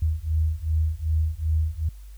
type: beating tone pair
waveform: sine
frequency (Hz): 77.78 / 80.38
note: D#2 / E2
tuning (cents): 0 / -43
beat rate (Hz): 2.6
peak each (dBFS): -24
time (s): 0.02-1.89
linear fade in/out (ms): 5
effects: added 50 Hz sine -39 dBFS peak until 2.17 s + white hiss -59 dBFS RMS until 2.17 s